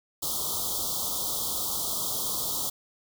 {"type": "band-stop noise", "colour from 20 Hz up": "white", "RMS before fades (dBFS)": -30, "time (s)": [0.22, 2.7], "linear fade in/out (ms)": 10, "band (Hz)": [1300, 3200], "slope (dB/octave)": 96, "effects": []}